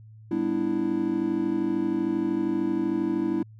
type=chord; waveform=triangle; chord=E minor seventh; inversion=first; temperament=just; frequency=197.78 / 247.2 / 296.7 / 329.6 Hz; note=G3 / B3 / D4 / E4; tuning=+16 / +2 / +18 / 0 cents; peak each=-30 / -30 / -27 / -24 dBFS; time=0.31-3.43 s; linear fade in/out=5 ms; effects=added 109 Hz sine -45 dBFS peak until 3.59 s